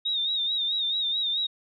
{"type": "tone with vibrato", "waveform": "sine", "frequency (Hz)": 3718, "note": "A#7", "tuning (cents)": -5, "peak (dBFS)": -24, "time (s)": [0.05, 1.47], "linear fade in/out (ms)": 10, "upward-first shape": "sine", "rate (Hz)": 4.6, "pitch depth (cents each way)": 72, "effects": []}